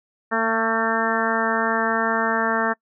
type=harmonic tone with a mistuned harmonic; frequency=224.9 Hz; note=A3; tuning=38 cents sharp; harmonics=1 / 2 / 3 / 4 / 5 / 6 / 7 / 8; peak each=-27 / -27 / -27 / -27 / -27 / -27 / -27 / -27 dBFS; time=0.31-2.74 s; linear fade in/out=20 ms; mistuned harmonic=1; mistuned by=+17 cents; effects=noise-tail reverb RT60 0.1 s tail -26 dB re dry